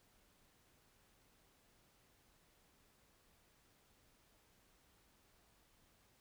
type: silence
effects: pink hiss -72 dBFS RMS until 6.2 s